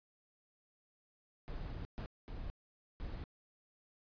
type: noise bursts at uneven times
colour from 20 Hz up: brown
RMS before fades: -43 dBFS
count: 4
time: 1.48-1.85 / 1.98-2.06 / 2.28-2.5 / 3-3.24 s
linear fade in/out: 0 ms
effects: resampled to 11025 Hz